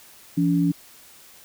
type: tone pair together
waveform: sine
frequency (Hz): 169.52 / 285.1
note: E3 / C#4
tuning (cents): +49 / +49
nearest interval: major sixth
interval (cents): 900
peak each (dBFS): -20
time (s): 0.37-0.72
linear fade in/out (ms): 10
effects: white hiss -49 dBFS RMS until 1.44 s